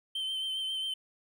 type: tone with vibrato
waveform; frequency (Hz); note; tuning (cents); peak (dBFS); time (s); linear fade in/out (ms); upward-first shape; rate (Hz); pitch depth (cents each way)
triangle; 3100; G7; -20; -30; 0.15-0.94; 5; sine; 7.4; 24
effects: none